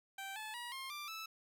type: tone with pitch steps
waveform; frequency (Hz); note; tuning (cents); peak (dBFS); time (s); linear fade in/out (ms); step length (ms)
15% pulse; 780 / 865.5 / 960.3 / 1065.5 / 1182.3 / 1311.8; G5 / A5 / B5 / C6 / D6 / E6; -9 / -29 / -49 / +31 / +11 / -9; -37; 0.18-1.26; 5; 180
effects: none